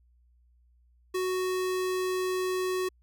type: tone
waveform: square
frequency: 370 Hz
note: F#4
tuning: in tune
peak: -28 dBFS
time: 1.14-2.89 s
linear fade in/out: 10 ms
effects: added 60 Hz sine -60 dBFS peak until 3.02 s